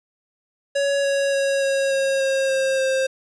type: tone with pitch steps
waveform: square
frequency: 560 / 555.5 / 551 / 546.6 / 542.2 / 537.8 / 533.5 / 529.2 Hz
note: C#5 / C#5 / C#5 / C#5 / C#5 / C5 / C5 / C5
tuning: +18 / +4 / -11 / -24 / -38 / +47 / +34 / +20 cents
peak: -19 dBFS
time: 0.75-3.07 s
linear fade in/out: 10 ms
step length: 290 ms
effects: resampled to 22050 Hz + 8-bit